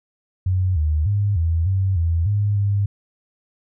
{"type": "tone with pitch steps", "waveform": "sine", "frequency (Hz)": [92.5, 76.7, 101.9, 82.6, 95.7, 83.5, 102.9, 100.9], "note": ["F#2", "D#2", "G#2", "E2", "G2", "E2", "G#2", "G#2"], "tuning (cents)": [0, -24, -32, 4, -41, 23, -16, -49], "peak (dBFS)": -16, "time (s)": [0.46, 2.86], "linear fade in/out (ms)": 5, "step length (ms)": 300, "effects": []}